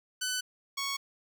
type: tone pair in turn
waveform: 10% pulse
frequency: 1502 / 1109.1 Hz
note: F#6 / C#6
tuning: +26 / +1 cents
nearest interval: perfect fourth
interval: 525 cents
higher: first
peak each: -22 / -23 dBFS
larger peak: first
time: 0.21-0.41 / 0.77-0.97 s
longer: neither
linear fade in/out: 10 ms
effects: none